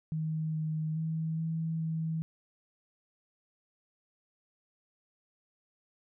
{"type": "tone with pitch steps", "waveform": "sine", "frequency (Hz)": [157.6, 156.5, 160.3, 162.1, 160.9], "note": ["D#3", "D#3", "E3", "E3", "E3"], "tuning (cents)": [23, 10, -48, -29, -42], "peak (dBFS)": -30, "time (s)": [0.12, 2.22], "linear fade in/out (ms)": 0, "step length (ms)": 420, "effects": []}